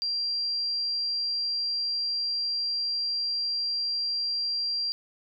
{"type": "tone", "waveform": "sine", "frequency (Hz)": 4743, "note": "D8", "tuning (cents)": 16, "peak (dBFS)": -26, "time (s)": [0.02, 4.92], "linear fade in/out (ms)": 0, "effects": ["11-bit"]}